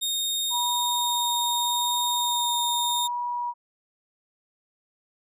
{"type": "tone with pitch glide", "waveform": "sawtooth", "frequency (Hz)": [3698, 3675], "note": ["A#7", "A#7"], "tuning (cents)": [-15, -25], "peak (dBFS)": -22, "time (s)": [0.01, 3.08], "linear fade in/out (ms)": 20, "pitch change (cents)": -10, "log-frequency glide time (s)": [2.11, 2.54]}
{"type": "tone with vibrato", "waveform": "sine", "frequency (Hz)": 961, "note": "B5", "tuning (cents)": -48, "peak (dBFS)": -26, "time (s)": [0.5, 3.54], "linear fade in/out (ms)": 50, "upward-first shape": "sine", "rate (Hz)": 0.82, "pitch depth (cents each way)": 12}
{"effects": []}